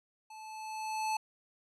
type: tone with level ramp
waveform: square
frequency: 870 Hz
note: A5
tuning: 20 cents flat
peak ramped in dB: -48 to -30 dBFS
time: 0.3-1.17 s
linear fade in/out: 5 ms
effects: resampled to 24000 Hz